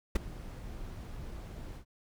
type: noise with ADSR envelope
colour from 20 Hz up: brown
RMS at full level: -21 dBFS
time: 0.15-1.85 s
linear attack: 9 ms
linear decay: 12 ms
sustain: -22 dB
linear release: 85 ms
effects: none